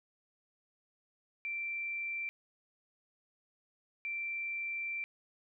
sine tone bursts at uneven times, 2349 Hz, D7, in tune, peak -35 dBFS, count 2, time 1.45-2.29 / 4.05-5.04 s, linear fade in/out 0 ms, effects none

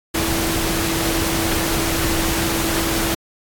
sine tone in noise, 329.6 Hz, E4, in tune, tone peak -23 dBFS, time 0.14-3.15 s, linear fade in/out 10 ms, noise pink, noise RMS -21 dBFS, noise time 0.14-3.15 s, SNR -5 dB, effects AAC 64 kbps

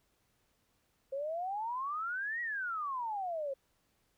sine exponential two-way sweep, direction up then down, 529 to 1938 to 529 Hz, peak -34 dBFS, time 1.12-3.54 s, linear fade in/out 10 ms, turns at 2.41 s, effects pink hiss -75 dBFS RMS until 4.17 s

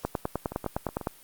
two click trains, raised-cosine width 1 ms, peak -13 / -21 dBFS, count 11 / 5, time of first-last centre 0.05-1.071 / 0.52-1.013 s, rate 9.79 / 8.12 Hz, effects white hiss -53 dBFS RMS until 1.23 s + Opus 48 kbps

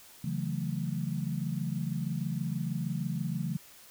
sine chord, F# minor seventh, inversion second, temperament equal, 138.59 / 164.81 / 185 / 220 Hz, C#3 / E3 / F#3 / A3, 0 / 0 / 0 / 0 cents, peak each -35 / -34 / -37 / -38 dBFS, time 0.24-3.57 s, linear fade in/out 5 ms, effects white hiss -54 dBFS RMS until 3.9 s

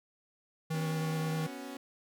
square tone with vibrato, 159.2 Hz, D#3, 40 cents sharp, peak -32 dBFS, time 0.7-1.47 s, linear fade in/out 10 ms, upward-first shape triangle, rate 9.5 Hz, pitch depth 14 cents each way
sawtooth chord, B suspended second, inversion none, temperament equal, 246.9 / 277.2 / 370 Hz, B3 / C#4 / F#4, 0 / 0 / 0 cents, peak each -42 / -39 / -45 dBFS, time 0.74-1.77 s, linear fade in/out 2 ms
effects none

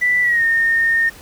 triangle tone with pitch glide, 1975.5 to 1832.6 Hz, B6 to A#6, 0 to -30 cents, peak -9 dBFS, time 0.01-1.1 s, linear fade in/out 20 ms, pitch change -130 cents, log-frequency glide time 0.22-0.43 s, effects tanh soft clip ceiling -11 dBFS + pink hiss -41 dBFS RMS until 1.21 s

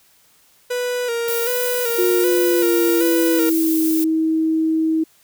45% pulse tone with vibrato, 480 Hz, B4, 49 cents flat, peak -20 dBFS, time 0.7-3.5 s, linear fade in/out 10 ms, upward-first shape square, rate 1.3 Hz, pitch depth 47 cents each way
violet noise, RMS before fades -25 dBFS, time 1.28-4.04 s, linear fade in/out 0 ms
sine tone with pitch glide, 360.6 to 319.4 Hz, F#4 to D#4, -45 to +45 cents, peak -15 dBFS, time 1.98-5.04 s, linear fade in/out 10 ms, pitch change -210 cents, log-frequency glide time 2.11-3.79 s
effects white hiss -55 dBFS RMS until 5.23 s

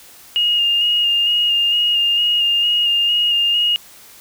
sine tone with vibrato, 2844 Hz, F7, 31 cents sharp, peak -13 dBFS, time 0.36-3.76 s, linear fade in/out 0 ms, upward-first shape square, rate 2.2 Hz, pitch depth 17 cents each way, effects white hiss -43 dBFS RMS until 4.2 s

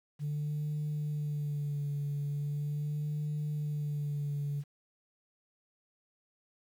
sine tone with vibrato, 146.83 Hz, D3, in tune, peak -30 dBFS, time 0.19-4.64 s, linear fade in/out 50 ms, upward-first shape sine, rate 0.4 Hz, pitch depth 37 cents each way, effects tanh soft clip ceiling -29 dBFS + 10-bit

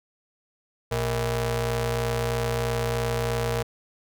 sawtooth ring-modulated tone, 174.3 Hz, F3, 3 cents flat, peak -17 dBFS, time 0.91-3.63 s, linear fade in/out 10 ms, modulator 293 Hz, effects none

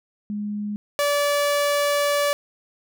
sine / sawtooth tone pair in turn, 207.7 / 577.5 Hz, G#3 / D5, 0 / -29 cents, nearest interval octave + tritone, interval 1771 cents, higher second, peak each -25 / -15 dBFS, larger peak second, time 0.3-0.76 / 0.99-2.33 s, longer second, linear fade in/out 0 ms, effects none

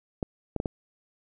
clicks, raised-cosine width 2 ms, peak -15 dBFS, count 4, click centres 0.228 / 0.563 / 0.601 / 0.658 s, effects none

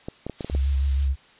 clicks, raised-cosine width 2 ms, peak -17 dBFS, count 7, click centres 0.085 / 0.266 / 0.297 / 0.408 / 0.446 / 0.499 / 0.55 s
blue noise, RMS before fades -37 dBFS, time 0.36-1.1 s, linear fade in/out 50 ms
sine tone with vibrato, 68.5 Hz, C#2, 20 cents flat, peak -19 dBFS, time 0.5-1.16 s, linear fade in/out 50 ms, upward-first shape sine, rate 6.3 Hz, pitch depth 39 cents each way
effects white hiss -53 dBFS RMS until 1.39 s + resampled to 8000 Hz

